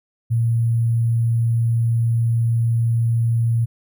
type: tone with sample-and-hold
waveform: sine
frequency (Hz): 115.8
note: A#2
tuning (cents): -11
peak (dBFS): -15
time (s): 0.3-3.66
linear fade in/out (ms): 20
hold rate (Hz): 11025
effects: none